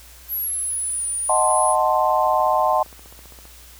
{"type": "linear two-way sweep", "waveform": "sine", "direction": "down then up", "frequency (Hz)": [11840, 9397, 10320], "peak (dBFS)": -22, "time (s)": [0.28, 1.76], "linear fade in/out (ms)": 50, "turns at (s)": 1.08}
{"type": "chord", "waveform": "sine", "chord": "D# diminished seventh", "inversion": "none", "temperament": "equal", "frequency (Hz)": [622.3, 740, 880, 1046.5], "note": ["D#5", "F#5", "A5", "C6"], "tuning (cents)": [0, 0, 0, 0], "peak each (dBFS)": -21, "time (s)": [1.29, 2.83], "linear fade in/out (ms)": 5}
{"type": "click train", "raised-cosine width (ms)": 1, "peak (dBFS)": -31, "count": 19, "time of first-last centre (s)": [2.27, 3.454], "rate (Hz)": 15.2}
{"effects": ["added 60 Hz sine -46 dBFS peak until 3.79 s", "white hiss -46 dBFS RMS until 3.79 s"]}